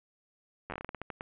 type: slowing click train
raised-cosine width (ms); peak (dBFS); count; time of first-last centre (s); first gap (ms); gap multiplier
0.5; -23; 13; 0.7-1.209; 10; 1.24
effects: resampled to 8000 Hz + 9-bit